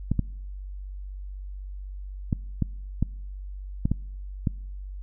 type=clicks; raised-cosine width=5 ms; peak=-10 dBFS; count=8; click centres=0.116 / 0.193 / 2.328 / 2.623 / 3.026 / 3.855 / 3.916 / 4.472 s; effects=noise-tail reverb RT60 0.9 s tail -26 dB re dry + added 48 Hz sine -34 dBFS peak until 5.02 s